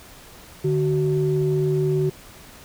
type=tone pair together; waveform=sine; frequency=148.9 / 375 Hz; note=D3 / F#4; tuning=+24 / +23 cents; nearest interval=octave + major third; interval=1599 cents; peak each=-20 dBFS; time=0.64-2.1 s; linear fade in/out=10 ms; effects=tanh soft clip ceiling -11 dBFS + pink hiss -45 dBFS RMS until 2.64 s